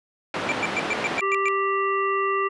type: band-pass noise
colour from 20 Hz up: pink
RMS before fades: -28 dBFS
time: 0.34-1.2 s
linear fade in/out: 2 ms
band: 260 to 2700 Hz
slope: 12 dB/octave
type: tone bursts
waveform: triangle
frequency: 2349 Hz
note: D7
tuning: in tune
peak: -20 dBFS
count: 8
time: 0.49-1.484 s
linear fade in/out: 0 ms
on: 28 ms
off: 110 ms
type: harmonic tone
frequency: 392 Hz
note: G4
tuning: in tune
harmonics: 1 / 3 / 5 / 7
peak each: -25 / -23 / -30 / -34 dBFS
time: 1.21-2.49 s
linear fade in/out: 20 ms
effects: resampled to 24000 Hz